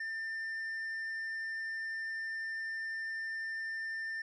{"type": "tone with hard clipping", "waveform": "sine", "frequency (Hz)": 1794, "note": "A6", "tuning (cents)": 33, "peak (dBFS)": -37, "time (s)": [0, 4.22], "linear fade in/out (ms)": 5, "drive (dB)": 3, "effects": ["resampled to 22050 Hz"]}